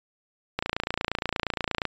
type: click train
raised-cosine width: 0.3 ms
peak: -10 dBFS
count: 37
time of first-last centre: 0.59-1.853 s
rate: 28.5 Hz
effects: resampled to 16000 Hz